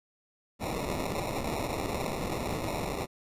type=noise with sample-and-hold; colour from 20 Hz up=white; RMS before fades=-33 dBFS; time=0.59-3.07 s; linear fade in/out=50 ms; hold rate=1575 Hz; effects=resampled to 32000 Hz